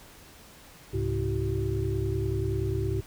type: tone cluster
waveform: sine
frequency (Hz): 68 / 104.7 / 134.8 / 332.2 / 383.2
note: C#2 / G#2 / C#3 / E4 / G4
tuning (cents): -33 / +15 / -48 / +13 / -39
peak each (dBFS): -33 / -29 / -34 / -36 / -32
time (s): 0.93-3.01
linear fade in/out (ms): 10
effects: pink hiss -51 dBFS RMS until 3.06 s